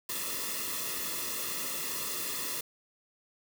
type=noise with comb filter; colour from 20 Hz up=white; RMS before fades=-35 dBFS; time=0.09-2.61 s; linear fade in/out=5 ms; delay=1.3 ms; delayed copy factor=-0.85; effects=none